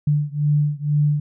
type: beating tone pair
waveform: sine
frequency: 146.83 / 148.93 Hz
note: D3 / D3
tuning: 0 / +25 cents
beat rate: 2.1 Hz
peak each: -19 / -20 dBFS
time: 0.07-1.2 s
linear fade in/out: 5 ms
effects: none